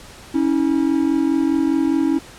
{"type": "tone pair together", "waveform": "triangle", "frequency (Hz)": [277.2, 322.1], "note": ["C#4", "E4"], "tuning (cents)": [0, -40], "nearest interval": "minor third", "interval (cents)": 260, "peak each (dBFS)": -16, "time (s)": [0.34, 2.19], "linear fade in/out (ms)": 10, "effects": ["pink hiss -41 dBFS RMS until 2.38 s", "low-pass 10000 Hz 12 dB/octave"]}